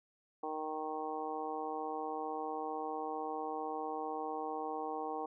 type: harmonic tone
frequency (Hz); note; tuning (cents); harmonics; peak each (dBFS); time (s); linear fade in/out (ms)
155.56; D#3; 0; 2 / 3 / 4 / 5 / 6 / 7; -45 / -42 / -50 / -40 / -46 / -46; 0.43-5.26; 5
effects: none